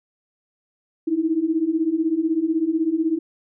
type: beating tone pair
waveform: sine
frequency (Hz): 311.1 / 327.1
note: D#4 / E4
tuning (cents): 0 / -13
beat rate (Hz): 16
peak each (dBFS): -23 / -20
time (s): 1.07-3.19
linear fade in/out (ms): 10
effects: none